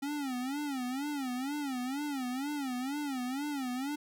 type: tone with vibrato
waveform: square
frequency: 270.6 Hz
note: C#4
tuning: 42 cents flat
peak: -34 dBFS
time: 0.02-3.96 s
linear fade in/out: 10 ms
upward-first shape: sine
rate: 2.1 Hz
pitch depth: 160 cents each way
effects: none